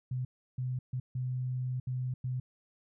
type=tone bursts at uneven times; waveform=sine; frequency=127.1 Hz; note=C3; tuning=50 cents flat; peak=-31 dBFS; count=6; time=0.11-0.25 / 0.58-0.79 / 0.93-1 / 1.15-1.8 / 1.87-2.14 / 2.24-2.4 s; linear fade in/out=5 ms; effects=none